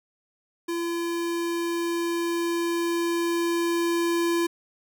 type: tone with level ramp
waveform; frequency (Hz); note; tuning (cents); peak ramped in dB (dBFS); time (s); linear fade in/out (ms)
square; 340; F4; -46; -27 to -22; 0.68-4.47; 10
effects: 9-bit